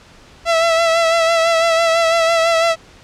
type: tone with vibrato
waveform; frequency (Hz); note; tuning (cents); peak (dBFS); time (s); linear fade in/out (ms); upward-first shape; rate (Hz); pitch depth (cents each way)
sawtooth; 663; E5; +10; -8; 0.45-2.76; 50; sine; 6; 34
effects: pink hiss -44 dBFS RMS until 3.03 s + low-pass 6000 Hz 12 dB/octave